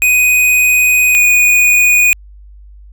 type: tone pair in turn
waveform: square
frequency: 2494 / 2467 Hz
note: D#7 / D#7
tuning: +3 / -15 cents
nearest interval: unison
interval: 18 cents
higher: first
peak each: -8 / -7 dBFS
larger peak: second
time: 0.02-1.15 / 1.15-2.13 s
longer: first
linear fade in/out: 0 ms
effects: added 50 Hz sine -34 dBFS peak until 2.92 s